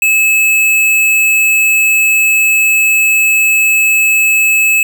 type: tone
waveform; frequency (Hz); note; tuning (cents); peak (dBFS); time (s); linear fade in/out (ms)
square; 2596; E7; -27; -8; 0.02-4.83; 2
effects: none